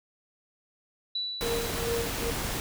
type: tone with exponential decay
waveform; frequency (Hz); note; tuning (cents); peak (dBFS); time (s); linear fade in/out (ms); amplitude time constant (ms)
sine; 3951; B7; 0; -27; 1.15-2.4; 5; 270
type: noise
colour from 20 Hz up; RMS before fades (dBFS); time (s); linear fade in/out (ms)
pink; -32; 1.41-2.6; 0
type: tone with tremolo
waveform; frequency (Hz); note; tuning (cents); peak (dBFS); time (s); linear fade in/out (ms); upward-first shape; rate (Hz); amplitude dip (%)
sine; 466.2; A#4; 0; -27; 1.42-2.31; 5; sine; 2.4; 90
effects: none